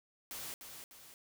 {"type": "noise with echo", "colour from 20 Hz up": "white", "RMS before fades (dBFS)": -44, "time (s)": [0.31, 0.54], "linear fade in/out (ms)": 0, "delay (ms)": 300, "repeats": 2, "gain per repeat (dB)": -6, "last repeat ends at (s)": 1.14, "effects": []}